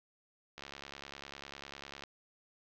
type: click train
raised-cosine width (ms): 0.2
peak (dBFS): -27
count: 103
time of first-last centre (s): 0.58-2.037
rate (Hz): 70
effects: low-pass 5000 Hz 12 dB/octave + 10-bit